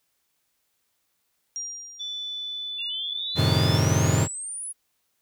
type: tone with exponential decay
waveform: sine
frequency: 5700 Hz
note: F8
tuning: 34 cents sharp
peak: -28 dBFS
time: 1.56-2.71 s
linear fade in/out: 0 ms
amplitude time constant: 250 ms
type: tone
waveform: sine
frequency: 3491 Hz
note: A7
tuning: 14 cents flat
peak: -30 dBFS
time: 1.99-3.79 s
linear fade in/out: 20 ms
type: exponential sweep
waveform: sine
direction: up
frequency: 2711 to 10548 Hz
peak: -31 dBFS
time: 2.78-4.73 s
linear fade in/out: 20 ms
type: chord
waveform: 40% pulse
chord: F# diminished seventh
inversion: none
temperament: equal with one note detuned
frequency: 92.5 / 110 / 132.72 / 155.56 Hz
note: F#2 / A2 / C3 / Eb3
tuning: 0 / 0 / +25 / 0 cents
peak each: -24 dBFS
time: 3.35-4.28 s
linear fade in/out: 50 ms
effects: white hiss -73 dBFS RMS until 5.21 s